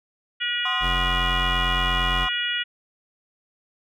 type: harmonic tone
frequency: 481.7 Hz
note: B4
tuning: 43 cents flat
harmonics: 3 / 4 / 5 / 6 / 7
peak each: -30 / -29 / -33 / -26 / -33 dBFS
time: 0.4-2.64 s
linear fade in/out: 20 ms
type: chord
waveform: triangle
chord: C diminished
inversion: second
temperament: equal with one note detuned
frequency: 742.6 / 1046.5 / 1244.5 Hz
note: Gb5 / C6 / Eb6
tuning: +6 / 0 / 0 cents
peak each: -31 / -27 / -30 dBFS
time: 0.65-2.29 s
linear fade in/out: 5 ms
type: tone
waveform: square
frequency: 44.35 Hz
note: F1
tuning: 27 cents sharp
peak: -25 dBFS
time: 0.8-2.28 s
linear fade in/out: 50 ms
effects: none